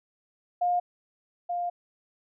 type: tone pair in turn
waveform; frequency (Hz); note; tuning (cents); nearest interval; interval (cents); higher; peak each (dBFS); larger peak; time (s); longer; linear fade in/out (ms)
sine; 710 / 702.3; F5 / F5; +28 / +10; unison; 18; first; -22 / -27; first; 0.61-0.8 / 1.49-1.7; second; 10
effects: none